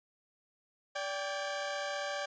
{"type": "tone cluster", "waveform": "sawtooth", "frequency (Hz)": [579, 785, 1605], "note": ["D5", "G5", "G6"], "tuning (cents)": [-25, 2, 40], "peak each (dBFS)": [-33, -37, -38], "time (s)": [0.95, 2.26], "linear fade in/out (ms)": 10, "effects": ["resampled to 16000 Hz"]}